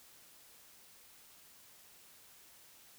silence, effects white hiss -60 dBFS RMS until 2.98 s

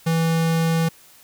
square tone, 164.1 Hz, E3, 8 cents flat, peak -18 dBFS, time 0.06-0.89 s, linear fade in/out 10 ms, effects white hiss -50 dBFS RMS until 1.23 s

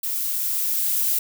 violet noise with level ramp, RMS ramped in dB -26 to -21 dBFS, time 0.03-1.19 s, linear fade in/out 5 ms, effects none

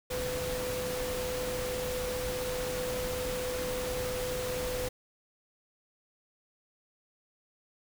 sine tone in noise, 502 Hz, B4, 28 cents sharp, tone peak -33 dBFS, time 0.1-4.89 s, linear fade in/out 10 ms, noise pink, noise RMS -37 dBFS, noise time 0.1-4.89 s, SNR +1 dB, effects none

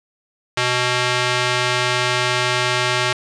square tone with band-pass filter, 124.3 Hz, B2, 12 cents sharp, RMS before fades -19 dBFS, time 0.57-3.13 s, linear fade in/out 5 ms, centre 2700 Hz, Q 0.7, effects resampled to 22050 Hz

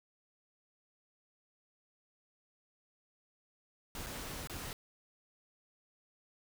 pink noise with dropouts, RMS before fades -43 dBFS, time 3.95-4.73 s, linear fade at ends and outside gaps 1 ms, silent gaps 4.064-4.068 / 4.473-4.497 s, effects none

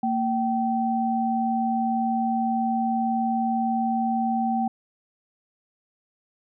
sine tone pair together, 229.9 / 771.7 Hz, A#3 / G5, -24 / -27 cents, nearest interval octave + major sixth, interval 2097 cents, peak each -24 dBFS, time 0.03-4.68 s, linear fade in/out 5 ms, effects none

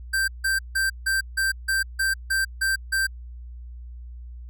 square tone bursts, 1568 Hz, G6, in tune, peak -21 dBFS, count 10, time 0.13-3.07 s, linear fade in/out 10 ms, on 150 ms, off 160 ms, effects added 60 Hz sine -36 dBFS peak until 4.49 s

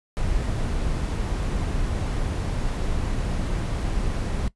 brown noise, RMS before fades -25 dBFS, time 0.17-4.48 s, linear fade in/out 0 ms, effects noise-tail reverb RT60 0.1 s tail -19 dB re dry + resampled to 24000 Hz

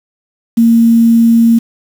sine tone with quantisation, 230.4 Hz, A#3, 20 cents flat, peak -4 dBFS, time 0.57-1.59 s, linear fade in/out 10 ms, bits 5, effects none

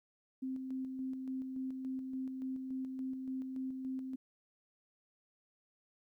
sine tone with tremolo, 261.6 Hz, C4, in tune, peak -36 dBFS, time 0.42-4.16 s, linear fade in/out 10 ms, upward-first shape square, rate 3.5 Hz, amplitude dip 35%, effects 13-bit

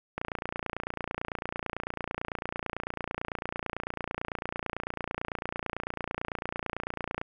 click train, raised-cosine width 0.5 ms, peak -17 dBFS, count 205, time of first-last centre 0.18-7.214 s, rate 29 Hz, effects none

